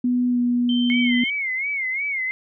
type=tone with pitch glide; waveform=sine; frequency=246.9 to 243.1 Hz; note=B3 to B3; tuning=0 to -27 cents; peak=-17 dBFS; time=0.04-1.24 s; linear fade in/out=5 ms; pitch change=-27 cents; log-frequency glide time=0.29-0.39 s
type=tone; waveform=sine; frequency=3113 Hz; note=G7; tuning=13 cents flat; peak=-26 dBFS; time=0.69-1.3 s; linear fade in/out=2 ms
type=tone with vibrato; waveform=sine; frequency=2156 Hz; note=C#7; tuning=49 cents flat; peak=-22 dBFS; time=0.9-2.31 s; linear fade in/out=0 ms; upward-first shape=sine; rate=2.8 Hz; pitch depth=110 cents each way
effects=none